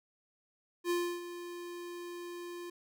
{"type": "tone with ADSR envelope", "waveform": "square", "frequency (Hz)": 349.2, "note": "F4", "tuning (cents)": 0, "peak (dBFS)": -29, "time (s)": [0.84, 2.7], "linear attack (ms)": 63, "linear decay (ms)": 300, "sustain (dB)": -13, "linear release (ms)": 5, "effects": []}